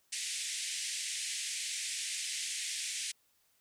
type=band-pass noise; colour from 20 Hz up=white; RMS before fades=-38 dBFS; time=0.12-3.12 s; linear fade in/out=10 ms; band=1900 to 9400 Hz; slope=48 dB/octave; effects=white hiss -72 dBFS RMS until 3.6 s